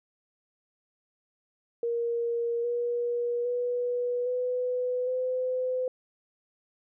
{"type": "tone with pitch steps", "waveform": "sine", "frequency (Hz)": [469.4, 479, 488.8, 498.8, 508.9], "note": ["A#4", "A#4", "B4", "B4", "C5"], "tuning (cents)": [12, 47, -18, 17, -48], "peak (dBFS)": -26, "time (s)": [1.83, 5.88], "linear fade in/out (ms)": 2, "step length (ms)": 810, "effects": []}